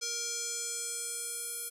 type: tone with band-pass filter sweep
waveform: square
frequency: 470 Hz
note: A#4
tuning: 14 cents sharp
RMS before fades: -37 dBFS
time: 0.01-1.7 s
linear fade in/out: 20 ms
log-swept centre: 5900 to 11000 Hz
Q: 2.9
effects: none